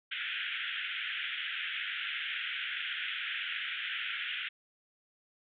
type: band-pass noise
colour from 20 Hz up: white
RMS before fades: -37 dBFS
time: 0.11-4.49 s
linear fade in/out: 10 ms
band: 1400 to 3400 Hz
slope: 96 dB/octave
effects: none